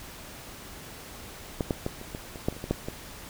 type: clicks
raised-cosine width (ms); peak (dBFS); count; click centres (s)
2; -13 / -12 / -15 / -28 / -22 / -26 / -11 / -28 / -29 / -21 / -11 / -19; 12; 1.608 / 1.708 / 1.864 / 2.014 / 2.149 / 2.358 / 2.485 / 2.526 / 2.566 / 2.641 / 2.71 / 2.885
effects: pink hiss -44 dBFS RMS until 3.29 s